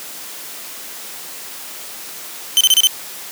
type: tone bursts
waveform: sawtooth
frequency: 3073 Hz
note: G7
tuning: 35 cents flat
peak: -5 dBFS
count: 5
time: 2.57-2.871 s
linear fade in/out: 0 ms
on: 37 ms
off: 29 ms
effects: white hiss -32 dBFS RMS until 3.31 s + high-pass 200 Hz 12 dB/octave